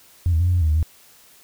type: tone with pitch steps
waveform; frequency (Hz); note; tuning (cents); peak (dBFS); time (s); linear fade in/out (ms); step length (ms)
sine; 87 / 80.2 / 88 / 89.7 / 88.1 / 78.9 / 76.4 / 80.2; F2 / E2 / F2 / F2 / F2 / D#2 / D#2 / E2; -6 / -47 / +14 / +47 / +16 / +25 / -31 / -47; -14; 0.26-0.828; 0; 71
effects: tanh soft clip ceiling -11 dBFS + white hiss -51 dBFS RMS until 1.43 s